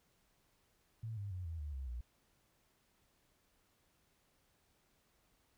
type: tone with pitch steps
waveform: sine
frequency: 112 / 100.94 / 90.97 / 81.99 / 73.89 / 66.6 / 60.02 Hz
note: A2 / G#2 / F#2 / E2 / D2 / C2 / B1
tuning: +31 / -49 / -29 / -9 / +11 / +31 / -49 cents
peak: -40 dBFS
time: 1.03-2.01 s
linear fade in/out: 5 ms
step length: 140 ms
effects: pink hiss -75 dBFS RMS until 5.57 s